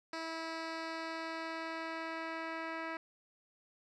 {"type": "tone with low-pass filter sweep", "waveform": "10% pulse", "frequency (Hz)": 325.5, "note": "E4", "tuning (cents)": -22, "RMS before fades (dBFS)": -41, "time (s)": [0.13, 2.97], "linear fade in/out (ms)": 2, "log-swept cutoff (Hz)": [5000, 2600], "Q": 1.4, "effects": []}